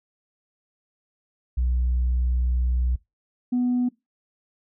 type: tone pair in turn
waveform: sine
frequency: 61.74 / 247 Hz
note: B1 / B3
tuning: 0 / 0 cents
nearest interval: 2 octaves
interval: 2400 cents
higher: second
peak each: -18 dBFS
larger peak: neither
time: 1.57-2.96 / 3.52-3.89 s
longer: first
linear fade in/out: 10 ms
effects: noise-tail reverb RT60 0.2 s tail -22 dB re dry + tanh soft clip ceiling -17 dBFS